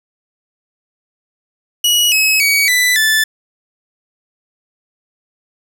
sawtooth tone with pitch steps, 2913 / 2565 / 2259 / 1989.6 / 1752.2 Hz, F#7 / E7 / C#7 / B6 / A6, -28 / -48 / +32 / +12 / -8 cents, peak -7 dBFS, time 1.84-3.24 s, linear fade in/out 5 ms, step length 280 ms, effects none

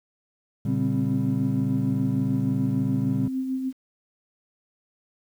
triangle chord, G diminished, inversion first, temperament just, 117.6 / 141.12 / 196 Hz, Bb2 / Db3 / G3, +16 / +31 / 0 cents, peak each -26 dBFS, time 0.65-3.28 s, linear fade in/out 5 ms
sine tone with tremolo, 261.6 Hz, C4, in tune, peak -23 dBFS, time 0.66-3.73 s, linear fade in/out 50 ms, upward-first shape sine, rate 6.7 Hz, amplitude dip 40%
effects 9-bit

